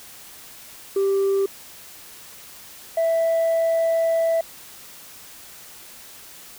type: tone pair in turn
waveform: sine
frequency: 392 / 659.3 Hz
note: G4 / E5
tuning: 0 / 0 cents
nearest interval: major sixth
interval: 900 cents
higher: second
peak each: -15 dBFS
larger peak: neither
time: 0.96-1.46 / 2.97-4.41 s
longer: second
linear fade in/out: 5 ms
effects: tanh soft clip ceiling -16 dBFS + white hiss -43 dBFS RMS until 6.58 s